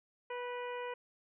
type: harmonic tone with a mistuned harmonic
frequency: 489.5 Hz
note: B4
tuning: 15 cents flat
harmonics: 1 / 2 / 3 / 4 / 5 / 6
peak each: -40 / -43 / -50 / -50 / -51 / -55 dBFS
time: 0.3-0.94 s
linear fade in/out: 5 ms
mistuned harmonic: 3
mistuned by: +25 cents
effects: none